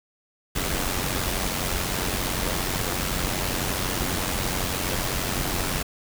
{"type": "noise with amplitude modulation", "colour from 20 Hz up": "pink", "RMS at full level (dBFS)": -24, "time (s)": [0.55, 5.83], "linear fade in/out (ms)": 10, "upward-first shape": "sine", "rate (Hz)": 92, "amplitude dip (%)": 55, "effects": []}